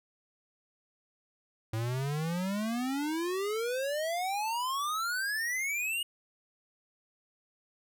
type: exponential sweep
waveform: square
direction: up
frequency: 108.7 to 2902 Hz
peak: -31 dBFS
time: 1.73-6.03 s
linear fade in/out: 5 ms
effects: none